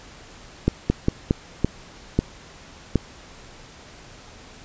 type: clicks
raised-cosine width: 3 ms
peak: -4 dBFS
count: 7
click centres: 0.68 / 0.9 / 1.084 / 1.309 / 1.646 / 2.19 / 2.957 s
effects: pink hiss -45 dBFS RMS until 4.64 s + resampled to 16000 Hz